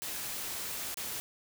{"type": "noise with dropouts", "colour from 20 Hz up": "white", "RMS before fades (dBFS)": -38, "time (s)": [0.02, 1.2], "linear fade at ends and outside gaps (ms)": 0, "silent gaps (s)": [0.943, 0.972], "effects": []}